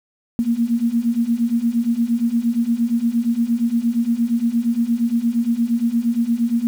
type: beating tone pair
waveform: sine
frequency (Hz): 228.7 / 237.3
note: A#3 / A#3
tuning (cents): -33 / +31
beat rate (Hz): 8.6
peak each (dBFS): -20 / -18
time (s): 0.39-6.67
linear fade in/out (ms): 0
effects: 7-bit